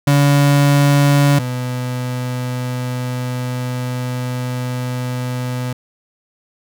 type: tone pair in turn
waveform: 35% pulse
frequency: 142.7 / 125.29 Hz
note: D3 / B2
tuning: -49 / +25 cents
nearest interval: major second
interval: 226 cents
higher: first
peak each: -8 / -18 dBFS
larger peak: first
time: 0.07-1.39 / 1.39-5.73 s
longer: second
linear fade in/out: 5 ms
effects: none